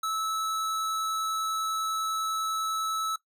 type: tone with hard clipping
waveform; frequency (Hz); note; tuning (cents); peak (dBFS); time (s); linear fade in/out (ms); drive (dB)
sine; 1305; E6; -18; -29; 0.03-3.16; 5; 18
effects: noise-tail reverb RT60 0.1 s tail -17 dB re dry